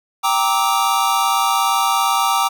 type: chord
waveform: square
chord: E half-diminished seventh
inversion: first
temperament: equal with one note detuned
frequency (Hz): 784 / 932.3 / 1174.7 / 1292.1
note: G5 / Bb5 / D6 / E6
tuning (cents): 0 / 0 / 0 / -35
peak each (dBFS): -21 / -21 / -20 / -23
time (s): 0.23-2.49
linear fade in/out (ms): 20
effects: none